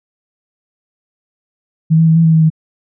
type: tone with pitch steps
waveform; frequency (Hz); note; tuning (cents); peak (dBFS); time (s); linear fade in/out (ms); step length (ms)
sine; 159.9 / 162.9 / 160.9 / 165.3 / 161.5 / 160.1 / 158.4; D#3 / E3 / E3 / E3 / E3 / D#3 / D#3; +48 / -20 / -42 / +5 / -35 / +50 / +31; -6; 1.9-2.502; 20; 86
effects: none